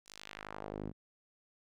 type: tone with band-pass filter sweep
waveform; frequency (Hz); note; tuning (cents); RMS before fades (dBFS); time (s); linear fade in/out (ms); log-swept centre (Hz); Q
sawtooth; 51.5; G#1; -14; -45; 0.05-0.93; 50; 7400 to 210; 1.2
effects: none